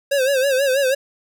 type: tone with vibrato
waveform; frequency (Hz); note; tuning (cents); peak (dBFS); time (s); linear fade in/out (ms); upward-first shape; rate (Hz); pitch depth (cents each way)
square; 538; C5; +48; -16; 0.11-0.95; 10; sine; 6.2; 96
effects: none